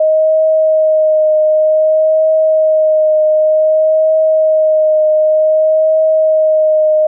sine tone with vibrato, 625 Hz, D#5, 8 cents sharp, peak -7 dBFS, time 0-7.07 s, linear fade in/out 5 ms, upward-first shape triangle, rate 0.54 Hz, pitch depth 20 cents each way, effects none

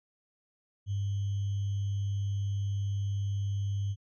sine tone with sample-and-hold, 100 Hz, G2, 35 cents sharp, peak -28 dBFS, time 0.86-3.96 s, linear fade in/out 50 ms, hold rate 3150 Hz, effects MP3 32 kbps

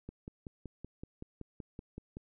click train, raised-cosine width 3 ms, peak -30 dBFS, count 12, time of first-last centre 0.09-2.169 s, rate 5.29 Hz, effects none

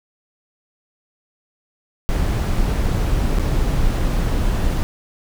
brown noise with dropouts, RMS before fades -18 dBFS, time 2.09-4.83 s, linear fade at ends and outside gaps 0 ms, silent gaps 3.386-3.395 s, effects none

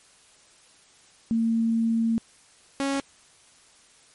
sine / sawtooth tone pair in turn, 227.5 / 275.6 Hz, A#3 / C#4, -42 / -10 cents, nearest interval minor third, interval 332 cents, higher second, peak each -20 dBFS, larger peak neither, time 1.31-2.18 / 2.8-3 s, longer first, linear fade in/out 0 ms, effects white hiss -56 dBFS RMS until 4.14 s + MP3 48 kbps

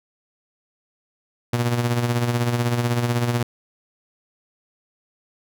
sawtooth tone with tremolo, 120 Hz, B2, 49 cents flat, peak -13 dBFS, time 1.53-3.43 s, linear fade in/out 5 ms, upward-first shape sine, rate 16 Hz, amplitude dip 55%, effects none

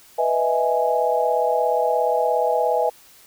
sine chord, E major seventh, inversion second, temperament equal, 493.9 / 622.3 / 659.3 / 830.6 Hz, B4 / D#5 / E5 / G#5, 0 / 0 / 0 / 0 cents, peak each -22 / -24 / -23 / -22 dBFS, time 0.18-2.9 s, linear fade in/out 10 ms, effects white hiss -50 dBFS RMS until 3.26 s

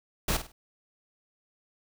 pink noise with echo, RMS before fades -27 dBFS, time 0.28-0.37 s, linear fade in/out 5 ms, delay 50 ms, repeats 3, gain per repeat -10 dB, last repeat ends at 0.52 s, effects none

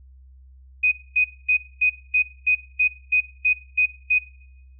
sine tone bursts, 2497 Hz, D#7, 6 cents sharp, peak -15 dBFS, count 11, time 0.83-4.187 s, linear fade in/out 10 ms, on 87 ms, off 240 ms, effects noise-tail reverb RT60 0.9 s tail -21 dB re dry + added 65 Hz sine -45 dBFS peak until 4.79 s

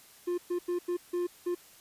triangle tone bursts at uneven times, 352.7 Hz, F4, 17 cents sharp, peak -26 dBFS, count 6, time 0.27-0.38 / 0.5-0.59 / 0.68-0.79 / 0.88-0.97 / 1.13-1.27 / 1.46-1.55 s, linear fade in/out 10 ms, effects white hiss -56 dBFS RMS until 1.8 s + resampled to 32000 Hz

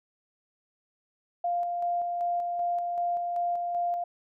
sine tone with tremolo, 698.5 Hz, F5, in tune, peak -25 dBFS, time 1.44-4.04 s, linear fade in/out 5 ms, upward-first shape square, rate 2.6 Hz, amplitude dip 30%, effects none

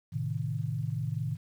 sine chord, A diminished, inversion none, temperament equal, 110 / 130.81 / 155.56 Hz, A2 / C3 / Eb3, 0 / 0 / 0 cents, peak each -34 dBFS, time 0.12-1.37 s, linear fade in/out 20 ms, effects 10-bit

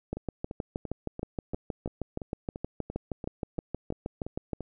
two click trains, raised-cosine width 2 ms, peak -23 / -18 dBFS, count 14 / 29, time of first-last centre 0.17-4.607 / 0.13-4.533 s, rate 2.93 / 6.36 Hz, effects none

